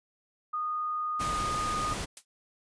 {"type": "tone", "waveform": "sine", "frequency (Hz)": 1232, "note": "D#6", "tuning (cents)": -17, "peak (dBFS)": -29, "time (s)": [0.53, 1.94], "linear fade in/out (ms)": 10}
{"type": "noise", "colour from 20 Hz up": "pink", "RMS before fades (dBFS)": -35, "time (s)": [1.19, 2.06], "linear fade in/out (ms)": 20}
{"type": "noise with exponential decay", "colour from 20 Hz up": "blue", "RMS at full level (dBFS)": -35, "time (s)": [2.17, 2.25], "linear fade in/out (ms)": 1, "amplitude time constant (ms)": 16}
{"effects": ["resampled to 22050 Hz"]}